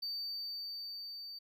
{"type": "tone with level ramp", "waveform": "triangle", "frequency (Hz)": 4599, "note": "D8", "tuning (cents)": -37, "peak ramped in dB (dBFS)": [-35, -43], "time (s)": [0.02, 1.39], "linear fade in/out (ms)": 10, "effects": []}